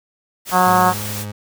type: noise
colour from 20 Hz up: white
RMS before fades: -28 dBFS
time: 0.45-1.26 s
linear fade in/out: 50 ms
type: harmonic tone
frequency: 182.3 Hz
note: F#3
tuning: 25 cents flat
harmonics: 1 / 2 / 3 / 4 / 5 / 6 / 7 / 8 / 9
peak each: -21 / -26 / -24 / -16 / -18 / -18 / -20 / -27 / -27 dBFS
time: 0.51-0.94 s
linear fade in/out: 50 ms
type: tone with vibrato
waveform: 30% pulse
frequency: 104 Hz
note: G#2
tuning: 3 cents sharp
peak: -24 dBFS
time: 0.66-1.32 s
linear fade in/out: 10 ms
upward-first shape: triangle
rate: 9.2 Hz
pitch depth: 10 cents each way
effects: none